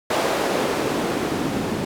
white noise with band-pass filter sweep, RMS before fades -23 dBFS, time 0.1-1.85 s, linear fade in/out 5 ms, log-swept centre 520 to 200 Hz, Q 1.2, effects none

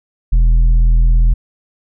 triangle tone with tanh clipping, 41.2 Hz, E1, in tune, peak -8 dBFS, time 0.32-1.34 s, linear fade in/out 10 ms, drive 10 dB, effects none

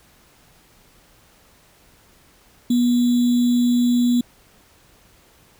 sine tone with sample-and-hold, 242.6 Hz, B3, 31 cents flat, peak -14 dBFS, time 2.7-4.21 s, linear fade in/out 5 ms, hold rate 3675 Hz, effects pink hiss -54 dBFS RMS until 5.59 s

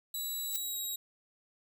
5% pulse tone with pitch glide, 3927 to 3828 Hz, B7 to A#7, -11 to +45 cents, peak -28 dBFS, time 0.14-0.96 s, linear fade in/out 5 ms, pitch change -44 cents, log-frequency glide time 0.46-0.75 s
violet noise with exponential growth, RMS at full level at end -30 dBFS, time 0.48-0.56 s, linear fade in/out 0 ms, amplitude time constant 17 ms
effects none

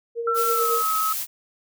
sine tone with tremolo, 466.2 Hz, A#4, in tune, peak -21 dBFS, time 0.15-0.83 s, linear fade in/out 50 ms, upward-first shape triangle, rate 9 Hz, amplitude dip 60%
sine tone with pitch glide, 1344 to 1283.3 Hz, E6 to E6, +33 to -47 cents, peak -21 dBFS, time 0.27-1.13 s, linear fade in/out 5 ms, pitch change -80 cents, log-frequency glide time 0.5-0.7 s
blue noise, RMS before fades -28 dBFS, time 0.34-1.27 s, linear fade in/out 50 ms
effects none

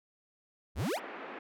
square exponential sweep, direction up, 51.7 to 1222 Hz, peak -31 dBFS, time 0.75-1 s, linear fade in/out 50 ms
pink band-pass noise, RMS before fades -44 dBFS, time 0.96-1.39 s, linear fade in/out 5 ms, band 280 to 2400 Hz, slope 24 dB/octave
effects none

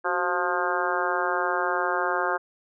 harmonic tone with a mistuned harmonic, 177.1 Hz, F3, 24 cents sharp, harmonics 2 / 3 / 4 / 5 / 6 / 7 / 8 / 9, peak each -31 / -31 / -31 / -31 / -31 / -31 / -31 / -31 dBFS, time 0.04-2.38 s, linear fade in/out 20 ms, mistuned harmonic 2, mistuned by +81 cents, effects none

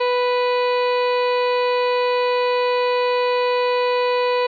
30% pulse tone, 493.9 Hz, B4, in tune, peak -14 dBFS, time 0-4.47 s, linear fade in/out 10 ms, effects resampled to 11025 Hz + 9-bit

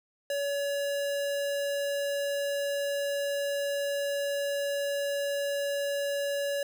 square tone, 566 Hz, C#5, 36 cents sharp, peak -29 dBFS, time 0.3-6.63 s, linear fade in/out 2 ms, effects none

